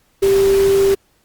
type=tone in noise; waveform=sine; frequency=392 Hz; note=G4; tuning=in tune; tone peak=-10 dBFS; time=0.22-0.95 s; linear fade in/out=10 ms; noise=pink; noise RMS=-26 dBFS; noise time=0.22-0.95 s; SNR=+13 dB; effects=pink hiss -59 dBFS RMS until 1.24 s + Opus 48 kbps